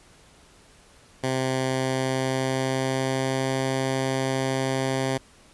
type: tone with pitch glide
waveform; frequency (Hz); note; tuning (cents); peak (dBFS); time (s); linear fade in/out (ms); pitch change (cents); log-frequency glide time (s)
10% pulse; 130.81 to 132.64; C3 to C3; 0 to +24; -15; 1.23-5.18; 10; +24; 1.51-3.53
effects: pink hiss -54 dBFS RMS until 5.53 s + resampled to 24000 Hz